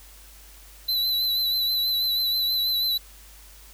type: tone with vibrato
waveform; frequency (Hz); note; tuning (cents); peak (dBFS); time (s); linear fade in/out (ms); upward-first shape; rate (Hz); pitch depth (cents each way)
square; 4000; B7; +21; -22; 0.88-2.98; 10; sine; 6.2; 38
effects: added 50 Hz sine -48 dBFS peak until 3.73 s + white hiss -50 dBFS RMS until 3.73 s